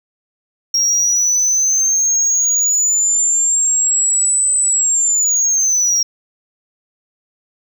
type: linear two-way sweep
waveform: sine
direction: up then down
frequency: 5588 to 8080 to 5588 Hz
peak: -9 dBFS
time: 0.74-6.03 s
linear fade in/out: 5 ms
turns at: 4.55 s
effects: tanh soft clip ceiling -11 dBFS + 8-bit